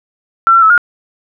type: tone with pitch steps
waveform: sine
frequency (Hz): 1348 / 1356 / 1302 / 1423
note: E6 / E6 / E6 / F6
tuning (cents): +38 / +49 / -22 / +32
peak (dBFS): -4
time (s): 0.47-0.778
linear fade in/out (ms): 0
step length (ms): 77
effects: none